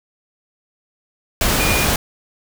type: tone in noise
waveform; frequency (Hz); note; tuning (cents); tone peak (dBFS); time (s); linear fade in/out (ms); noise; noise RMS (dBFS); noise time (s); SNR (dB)
sine; 2432; D#7; -40; -21; 1.6-1.85; 2; pink; -17; 1.41-1.96; -7
effects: none